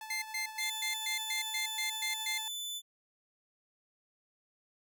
sawtooth tone with tremolo, 872 Hz, A5, 16 cents flat, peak -38 dBFS, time 0.01-2.48 s, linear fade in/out 2 ms, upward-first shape sine, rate 11 Hz, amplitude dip 35%
sawtooth tone bursts, 2093 Hz, C7, in tune, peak -30 dBFS, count 10, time 0.1-2.38 s, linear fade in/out 5 ms, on 120 ms, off 120 ms
sawtooth tone, 3500 Hz, A7, 10 cents flat, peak -34 dBFS, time 0.58-2.82 s, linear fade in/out 50 ms
effects none

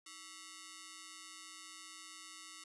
5% pulse ring-modulated tone, 819 Hz, G#5, 24 cents flat, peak -35 dBFS, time 0.06-2.64 s, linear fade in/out 5 ms, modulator 502 Hz, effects high-pass 400 Hz 12 dB/octave + resampled to 24000 Hz

